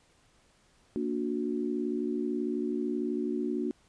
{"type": "chord", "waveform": "sine", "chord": "Bb augmented", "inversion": "none", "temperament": "just", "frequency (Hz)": [233.1, 291.4, 364.2], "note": ["Bb3", "D4", "F#4"], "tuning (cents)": [0, -13, -27], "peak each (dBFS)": -33, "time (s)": [0.96, 3.71], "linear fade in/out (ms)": 0, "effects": ["pink hiss -65 dBFS RMS until 3.88 s", "resampled to 22050 Hz"]}